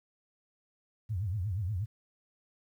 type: tone with vibrato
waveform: sine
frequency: 97.6 Hz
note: G2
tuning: 7 cents flat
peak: -30 dBFS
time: 1.09-1.86 s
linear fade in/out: 20 ms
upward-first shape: triangle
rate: 8.4 Hz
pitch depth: 280 cents each way
effects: 11-bit